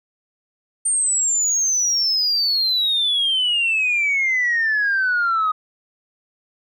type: exponential sweep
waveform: sine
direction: down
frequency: 8870 to 1244.5 Hz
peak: -15 dBFS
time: 0.85-5.52 s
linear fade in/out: 10 ms
effects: tanh soft clip ceiling -13 dBFS